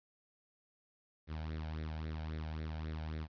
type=tone with flanger; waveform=sawtooth; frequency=78.4 Hz; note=D#2; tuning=14 cents sharp; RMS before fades=-41 dBFS; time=1.27-3.28 s; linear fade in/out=50 ms; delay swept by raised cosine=0.49 to 1.34 ms; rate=3.7 Hz; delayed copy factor=+0.65; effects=resampled to 11025 Hz + 12-bit